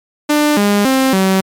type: tone with pitch steps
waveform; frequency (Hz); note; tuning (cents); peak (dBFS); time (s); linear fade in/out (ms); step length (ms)
sawtooth; 297.7 / 204.1 / 264.4 / 190.6; D4 / G#3 / C4 / G3; +24 / -30 / +18 / -48; -6; 0.29-1.41; 10; 280
effects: MP3 96 kbps